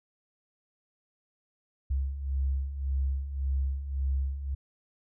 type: beating tone pair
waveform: sine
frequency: 66.4 / 68.2 Hz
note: C2 / C#2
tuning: +26 / -28 cents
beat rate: 1.8 Hz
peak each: -34 / -28 dBFS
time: 1.9-4.55 s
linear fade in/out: 10 ms
effects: none